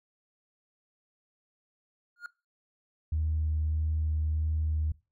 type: tone with exponential growth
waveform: triangle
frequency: 1422 Hz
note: F6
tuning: 31 cents sharp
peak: -31 dBFS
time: 2.16-2.26 s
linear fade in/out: 2 ms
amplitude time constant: 21 ms
type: tone with vibrato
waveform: sine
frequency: 77.78 Hz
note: D#2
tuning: in tune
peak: -25 dBFS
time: 3.12-4.92 s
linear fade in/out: 5 ms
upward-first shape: sine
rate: 1.6 Hz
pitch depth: 10 cents each way
effects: noise-tail reverb RT60 0.3 s tail -22 dB re dry + tanh soft clip ceiling -21 dBFS